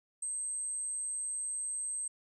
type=tone; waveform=sine; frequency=8290 Hz; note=C9; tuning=17 cents flat; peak=-34 dBFS; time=0.22-2.08 s; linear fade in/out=5 ms; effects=none